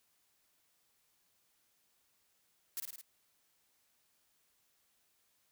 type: noise with echo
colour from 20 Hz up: blue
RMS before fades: -39 dBFS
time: 2.77-2.8 s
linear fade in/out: 0 ms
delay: 53 ms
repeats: 4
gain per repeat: -3 dB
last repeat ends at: 3.012 s
effects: white hiss -75 dBFS RMS until 5.51 s